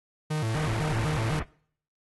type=tone with vibrato; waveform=45% pulse; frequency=130.81 Hz; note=C3; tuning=in tune; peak=-26 dBFS; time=0.3-1.4 s; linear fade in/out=10 ms; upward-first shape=square; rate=4 Hz; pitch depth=280 cents each way
type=low-pass noise; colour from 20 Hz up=pink; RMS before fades=-34 dBFS; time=0.54-1.43 s; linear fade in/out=5 ms; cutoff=2500 Hz; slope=24 dB/octave
effects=noise-tail reverb RT60 0.6 s tail -23 dB re dry + AAC 32 kbps